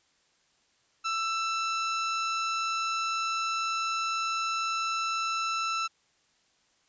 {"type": "tone", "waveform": "sawtooth", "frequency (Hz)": 1329, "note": "E6", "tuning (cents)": 14, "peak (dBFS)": -24, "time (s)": [1.04, 5.88], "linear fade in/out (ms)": 20, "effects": ["white hiss -68 dBFS RMS until 6.88 s", "resampled to 16000 Hz"]}